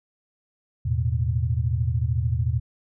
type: chord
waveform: sine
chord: E suspended fourth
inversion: none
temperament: equal with one note detuned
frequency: 80.94 / 110 / 123.47 Hz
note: E2 / A2 / B2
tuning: -31 / 0 / 0 cents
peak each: -25 dBFS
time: 0.85-2.6 s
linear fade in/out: 10 ms
effects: none